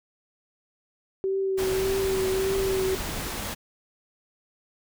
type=tone with vibrato; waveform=sine; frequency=383 Hz; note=G4; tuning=40 cents flat; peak=-23 dBFS; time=1.24-2.95 s; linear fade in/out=0 ms; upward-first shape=triangle; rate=1.7 Hz; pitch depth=26 cents each way
type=noise; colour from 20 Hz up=pink; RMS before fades=-32 dBFS; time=1.57-3.55 s; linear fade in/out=20 ms
effects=none